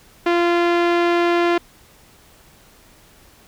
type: tone with low-pass filter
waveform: sawtooth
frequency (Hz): 345.3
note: F4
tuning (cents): -20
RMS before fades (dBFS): -17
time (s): 0.26-1.58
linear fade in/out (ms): 5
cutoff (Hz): 2800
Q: 0.96
effects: pink hiss -50 dBFS RMS until 3.47 s